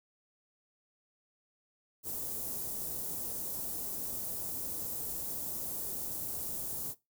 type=band-stop noise; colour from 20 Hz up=white; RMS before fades=-38 dBFS; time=2.03-6.95 s; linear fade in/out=50 ms; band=540 to 9900 Hz; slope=12 dB/octave; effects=noise-tail reverb RT60 0.2 s tail -18 dB re dry